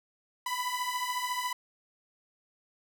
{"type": "beating tone pair", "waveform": "sawtooth", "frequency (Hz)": [987.8, 1001.8], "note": ["B5", "B5"], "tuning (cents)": [0, 24], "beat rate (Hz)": 14, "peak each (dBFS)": -30, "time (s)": [0.46, 1.53], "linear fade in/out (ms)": 5, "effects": []}